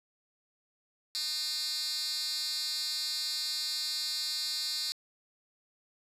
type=tone with high-pass filter; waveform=10% pulse; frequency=304.3 Hz; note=D#4; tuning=38 cents flat; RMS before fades=-34 dBFS; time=1.15-4.92 s; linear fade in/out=0 ms; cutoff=4300 Hz; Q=3.5; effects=resampled to 32000 Hz